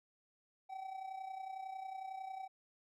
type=tone with amplitude modulation; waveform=triangle; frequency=765 Hz; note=G5; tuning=42 cents flat; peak=-38 dBFS; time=0.69-2.48 s; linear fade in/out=20 ms; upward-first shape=sine; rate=31 Hz; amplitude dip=65%; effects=none